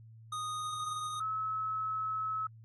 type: tone pair in turn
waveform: square / sine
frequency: 1240 / 1292.9 Hz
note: D#6 / E6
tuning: -6 / -34 cents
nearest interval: minor second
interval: 72 cents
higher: second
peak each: -36 / -32 dBFS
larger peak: second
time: 0.32-1.2 / 1.2-2.47 s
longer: second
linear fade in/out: 5 ms
effects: added 112 Hz sine -51 dBFS peak until 2.64 s + AAC 32 kbps